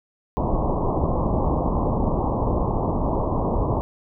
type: low-pass noise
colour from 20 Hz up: pink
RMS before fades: -22 dBFS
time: 0.37-3.81 s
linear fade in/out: 0 ms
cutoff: 1100 Hz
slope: 96 dB/octave
effects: none